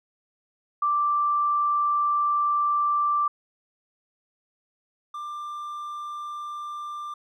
sine / triangle tone pair in turn, 1174.7 / 1187 Hz, D6 / D6, 0 / +18 cents, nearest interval unison, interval 18 cents, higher second, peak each -20 / -30 dBFS, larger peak first, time 0.82-3.28 / 5.14-7.14 s, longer first, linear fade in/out 5 ms, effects none

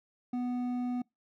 triangle tone with hard clipping, 246.9 Hz, B3, in tune, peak -32 dBFS, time 0.33-1.02 s, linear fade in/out 5 ms, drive 10 dB, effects noise-tail reverb RT60 0.2 s tail -26 dB re dry

